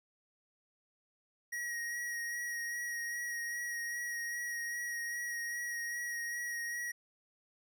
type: tone with vibrato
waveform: square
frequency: 1895 Hz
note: A#6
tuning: 28 cents sharp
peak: -37 dBFS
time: 1.52-6.92 s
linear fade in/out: 10 ms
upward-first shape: sine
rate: 2.5 Hz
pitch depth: 19 cents each way
effects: none